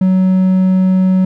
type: tone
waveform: triangle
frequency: 186.8 Hz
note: F#3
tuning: 17 cents sharp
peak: -6 dBFS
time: 0.01-1.25 s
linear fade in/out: 5 ms
effects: none